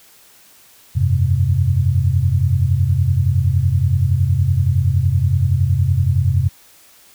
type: chord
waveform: sine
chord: F suspended second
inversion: none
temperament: equal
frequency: 87.31 / 98 / 130.81 Hz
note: F2 / G2 / C3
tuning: 0 / 0 / 0 cents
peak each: -17 dBFS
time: 0.95-6.49 s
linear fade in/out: 20 ms
effects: white hiss -48 dBFS RMS until 7.14 s